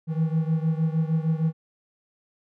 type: beating tone pair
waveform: triangle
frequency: 158.2 / 164.7 Hz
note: D#3 / E3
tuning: +29 / -1 cents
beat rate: 6.5 Hz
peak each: -21 / -24 dBFS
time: 0.07-1.53 s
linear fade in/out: 50 ms
effects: none